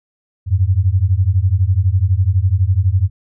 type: beating tone pair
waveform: sine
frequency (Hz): 88.2 / 100.2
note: F2 / G2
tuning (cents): +18 / +38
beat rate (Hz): 12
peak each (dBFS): -14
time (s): 0.46-3.1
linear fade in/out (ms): 50
effects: none